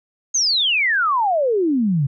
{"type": "exponential sweep", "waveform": "sine", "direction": "down", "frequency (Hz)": [6600, 130.81], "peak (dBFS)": -15, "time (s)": [0.34, 2.07], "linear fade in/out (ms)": 10, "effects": []}